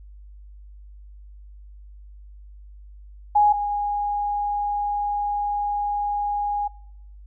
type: tone pair in turn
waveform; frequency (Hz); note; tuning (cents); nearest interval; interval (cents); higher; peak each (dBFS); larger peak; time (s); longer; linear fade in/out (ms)
sine; 830.6 / 822; G#5 / G#5; 0 / -18; unison; 18; first; -13 / -22; first; 3.35-3.53 / 3.53-6.68; second; 10
effects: noise-tail reverb RT60 0.9 s tail -25 dB re dry + added 50 Hz sine -41 dBFS peak until 7.26 s